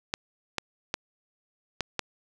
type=clicks; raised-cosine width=0.2 ms; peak=-10 dBFS; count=5; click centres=0.139 / 0.583 / 0.941 / 1.807 / 1.993 s; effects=none